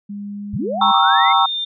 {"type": "tone with pitch glide", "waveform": "sine", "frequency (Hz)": [203.3, 204.5], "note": ["G#3", "G#3"], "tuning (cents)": [-37, -26], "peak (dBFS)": -26, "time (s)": [0.09, 0.92], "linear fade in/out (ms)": 10, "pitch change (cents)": 11, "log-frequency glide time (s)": [0.31, 0.49]}
{"type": "linear sweep", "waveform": "sine", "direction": "up", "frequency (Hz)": [63.4, 2178], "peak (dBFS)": -20, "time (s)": [0.53, 1.33], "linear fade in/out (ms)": 10}
{"type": "tone with vibrato", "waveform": "sine", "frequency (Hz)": 3617, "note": "A7", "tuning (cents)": 47, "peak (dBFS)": -20, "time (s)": [0.81, 1.65], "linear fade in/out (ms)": 10, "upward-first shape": "sine", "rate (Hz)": 3.4, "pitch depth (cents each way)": 8}
{"type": "chord", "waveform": "sine", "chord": "G diminished seventh", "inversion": "none", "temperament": "equal with one note detuned", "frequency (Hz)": [784, 932.3, 1103.6, 1318.5], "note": ["G5", "Bb5", "Db6", "Fb6"], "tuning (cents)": [0, 0, -8, 0], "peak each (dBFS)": -17, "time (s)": [0.81, 1.46], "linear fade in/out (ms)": 5}
{"effects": []}